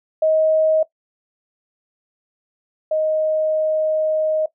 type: tone pair in turn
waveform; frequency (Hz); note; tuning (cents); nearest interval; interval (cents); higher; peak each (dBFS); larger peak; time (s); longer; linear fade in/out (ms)
sine; 630 / 624.2; D#5 / D#5; +21 / +5; unison; 16; first; -13 / -16; first; 0.22-0.83 / 2.91-4.46; second; 5
effects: noise-tail reverb RT60 0.1 s tail -17 dB re dry